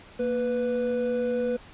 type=tone pair together; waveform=triangle; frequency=233.1 / 493.9 Hz; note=A#3 / B4; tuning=0 / 0 cents; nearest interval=octave + minor second; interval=1300 cents; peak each=-28 / -23 dBFS; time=0.19-1.57 s; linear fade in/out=10 ms; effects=pink hiss -49 dBFS RMS until 1.73 s + resampled to 8000 Hz